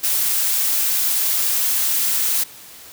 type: noise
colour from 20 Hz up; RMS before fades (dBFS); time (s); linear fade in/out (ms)
blue; -19; 0.03-2.44; 10
effects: white hiss -41 dBFS RMS until 2.92 s